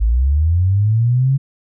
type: linear sweep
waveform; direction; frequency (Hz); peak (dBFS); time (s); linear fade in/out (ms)
sine; up; 51.1 to 138.59; -11; 0-1.38; 20
effects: none